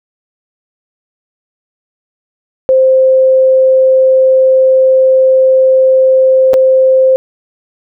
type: tone with dropouts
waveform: sine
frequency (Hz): 523.3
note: C5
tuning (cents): 0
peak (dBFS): -4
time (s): 2.69-7.16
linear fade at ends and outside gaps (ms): 0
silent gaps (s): 6.534-6.54
effects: none